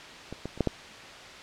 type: clicks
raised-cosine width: 2 ms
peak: -23 / -20 / -29 / -10 / -11 dBFS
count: 5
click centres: 0.326 / 0.456 / 0.576 / 0.607 / 0.673 s
effects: white hiss -44 dBFS RMS until 1.42 s + low-pass 4000 Hz 12 dB/octave